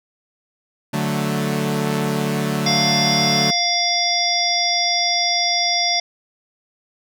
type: chord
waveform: sawtooth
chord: D major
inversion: none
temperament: equal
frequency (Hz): 146.83 / 185 / 220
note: D3 / F#3 / A3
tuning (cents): 0 / 0 / 0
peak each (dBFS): -19 / -21 / -19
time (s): 0.93-3.51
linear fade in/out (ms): 10
type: harmonic tone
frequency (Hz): 698.5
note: F5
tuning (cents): 0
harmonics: 1 / 3 / 5 / 7 / 8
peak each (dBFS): -23 / -24 / -24 / -22 / -21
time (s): 2.66-6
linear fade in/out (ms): 5
effects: none